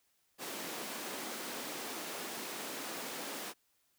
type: high-pass noise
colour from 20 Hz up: pink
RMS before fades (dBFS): -42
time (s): 0.38-3.54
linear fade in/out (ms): 50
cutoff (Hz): 230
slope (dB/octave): 24
effects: white hiss -75 dBFS RMS until 3.98 s